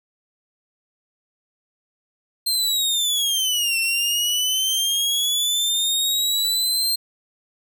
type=linear two-way sweep; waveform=sawtooth; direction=down then up; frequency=4186 to 2687 to 4186 Hz; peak=-16 dBFS; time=2.46-6.96 s; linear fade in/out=10 ms; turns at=3.78 s; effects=none